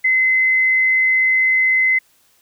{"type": "tone", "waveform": "sine", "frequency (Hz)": 2049, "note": "C7", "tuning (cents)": -37, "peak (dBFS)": -12, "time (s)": [0.04, 1.99], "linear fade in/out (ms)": 10, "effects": ["white hiss -57 dBFS RMS until 2.41 s"]}